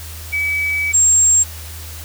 sine tone pair in turn, 2286 / 7475 Hz, D7 / A#8, -47 / +4 cents, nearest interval octave + major sixth, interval 2051 cents, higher second, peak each -16 / -9 dBFS, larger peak second, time 0.32-0.93 / 0.93-1.44 s, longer first, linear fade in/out 20 ms, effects added 80 Hz sine -31 dBFS peak until 2.04 s + white hiss -35 dBFS RMS until 2.04 s

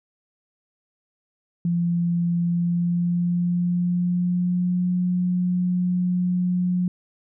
sine tone with pitch glide, 172 to 179.72 Hz, F3 to F3, -26 to +50 cents, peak -19 dBFS, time 1.65-6.88 s, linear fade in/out 2 ms, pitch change +76 cents, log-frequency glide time 2.4-4.88 s, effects none

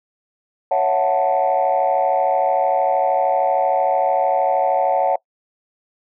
sine chord, F# minor seventh, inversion second, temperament equal with one note detuned, 554.4 / 666.9 / 740 / 880 Hz, C#5 / E5 / F#5 / A5, 0 / +20 / 0 / 0 cents, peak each -19 / -21 / -17 / -21 dBFS, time 0.71-5.16 s, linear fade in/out 5 ms, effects noise-tail reverb RT60 0.1 s tail -23 dB re dry + tanh soft clip ceiling -8 dBFS

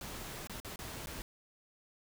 pink noise with dropouts, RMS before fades -44 dBFS, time 0.01-1.22 s, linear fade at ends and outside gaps 1 ms, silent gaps 0.472-0.496 / 0.601-0.647 / 0.759-0.79 / 1.06-1.07 s, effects none

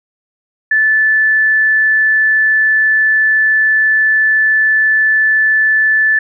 sine tone, 1747 Hz, A6, 13 cents flat, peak -8 dBFS, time 0.71-6.19 s, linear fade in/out 5 ms, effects none

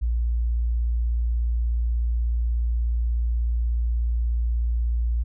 sine tone, 58.27 Hz, A#1, in tune, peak -20 dBFS, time 0.01-5.24 s, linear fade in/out 20 ms, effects none

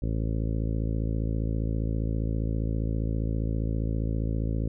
harmonic tone, 55 Hz, A1, in tune, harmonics 1 / 2 / 3 / 4 / 5 / 6 / 7 / 8 / 9 / 10, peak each -28 / -30 / -35 / -37 / -37 / -42 / -45 / -45 / -45 / -47 dBFS, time 0.02-4.68 s, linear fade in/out 5 ms, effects none

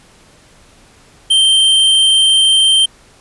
square tone, 3137 Hz, G7, 1 cent sharp, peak -8 dBFS, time 1.3-2.86 s, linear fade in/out 10 ms, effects pink hiss -46 dBFS RMS until 3.2 s + resampled to 24000 Hz

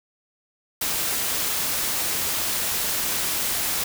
white noise, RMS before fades -25 dBFS, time 0.81-3.84 s, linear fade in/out 5 ms, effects none

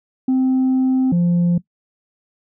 sine tone pair in turn, 260 / 173.85 Hz, C4 / F3, -11 / -8 cents, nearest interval perfect fifth, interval 697 cents, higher first, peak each -11 / -10 dBFS, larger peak second, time 0.28-1.12 / 1.12-1.58 s, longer first, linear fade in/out 5 ms, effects noise-tail reverb RT60 0.1 s tail -19 dB re dry + tanh soft clip ceiling -12 dBFS

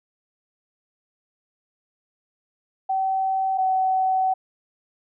sine tone pair in turn, 766 / 755.5 Hz, G5 / F#5, -40 / +36 cents, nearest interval unison, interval 24 cents, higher first, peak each -20 / -18 dBFS, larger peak second, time 2.89-3.58 / 3.58-4.34 s, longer second, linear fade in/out 10 ms, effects none

